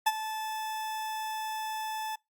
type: tone with ADSR envelope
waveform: 40% pulse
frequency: 872 Hz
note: A5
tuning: 16 cents flat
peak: -19 dBFS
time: 0.06-2.16 s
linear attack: 11 ms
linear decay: 39 ms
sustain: -13 dB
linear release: 11 ms
effects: noise-tail reverb RT60 0.2 s tail -24 dB re dry + Opus 48 kbps